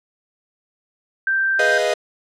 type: tone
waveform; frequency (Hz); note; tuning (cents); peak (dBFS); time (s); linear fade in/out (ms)
sine; 1568; G6; 0; -16; 1.27-1.78; 2
type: chord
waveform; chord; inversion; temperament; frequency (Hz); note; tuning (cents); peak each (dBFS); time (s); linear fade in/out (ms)
45% pulse; F half-diminished seventh; first; equal; 415.3 / 493.9 / 622.3 / 698.5; Ab4 / Cb5 / Eb5 / F5; 0 / 0 / 0 / 0; -25 / -23 / -20 / -25; 1.59-1.94; 5
effects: low-pass 7000 Hz 12 dB/octave